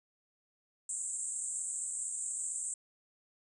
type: band-pass noise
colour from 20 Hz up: pink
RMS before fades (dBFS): -38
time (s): 0.89-2.74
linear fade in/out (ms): 2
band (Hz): 7400 to 8700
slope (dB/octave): 96
effects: none